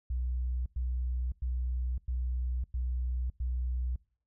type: tone bursts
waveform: sine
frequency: 62 Hz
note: B1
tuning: 7 cents sharp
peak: -28 dBFS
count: 6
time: 0.1-3.96 s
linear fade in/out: 5 ms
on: 560 ms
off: 100 ms
effects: noise-tail reverb RT60 0.5 s tail -25 dB re dry + tanh soft clip ceiling -26 dBFS